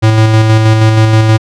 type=tone with tremolo; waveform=square; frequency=110 Hz; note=A2; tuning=in tune; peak=-4 dBFS; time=0.02-1.38 s; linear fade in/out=20 ms; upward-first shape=square; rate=6.3 Hz; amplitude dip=30%; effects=low-pass 6000 Hz 12 dB/octave